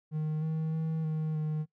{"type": "tone with pitch steps", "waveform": "triangle", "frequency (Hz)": [154.6, 158.6, 160, 156.5, 154.1], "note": ["D#3", "D#3", "D#3", "D#3", "D#3"], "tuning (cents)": [-11, 33, 49, 10, -16], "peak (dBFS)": -27, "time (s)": [0.11, 1.66], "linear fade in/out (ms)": 50, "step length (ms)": 310, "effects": ["noise-tail reverb RT60 0.1 s tail -21 dB re dry"]}